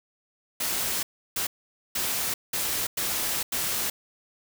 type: noise bursts at uneven times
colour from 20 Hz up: white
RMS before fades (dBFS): -28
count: 6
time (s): 0.6-1.03 / 1.36-1.47 / 1.95-2.34 / 2.53-2.87 / 2.97-3.43 / 3.52-3.9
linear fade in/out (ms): 5
effects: none